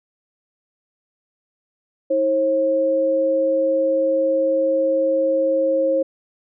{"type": "tone pair together", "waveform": "sine", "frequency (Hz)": [319.9, 538], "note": ["D#4", "C5"], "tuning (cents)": [48, 48], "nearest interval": "major sixth", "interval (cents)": 900, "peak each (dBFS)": [-24, -16], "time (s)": [2.1, 6.03], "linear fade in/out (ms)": 10, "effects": []}